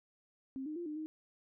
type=tone with pitch steps; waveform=sine; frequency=266.3 / 306.4 / 346.3 / 302.3 / 312 Hz; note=C4 / D#4 / F4 / D#4 / D#4; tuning=+31 / -27 / -15 / -50 / +5 cents; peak=-38 dBFS; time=0.56-1.06 s; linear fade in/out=0 ms; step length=100 ms; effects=none